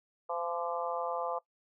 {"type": "harmonic tone with a mistuned harmonic", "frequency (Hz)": 171.6, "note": "F3", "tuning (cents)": -30, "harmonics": [3, 4, 5, 6, 7], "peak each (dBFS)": [-37, -38, -39, -40, -40], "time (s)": [0.29, 1.39], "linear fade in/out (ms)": 10, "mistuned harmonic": 7, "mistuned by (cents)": -28, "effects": ["noise-tail reverb RT60 0.1 s tail -20 dB re dry"]}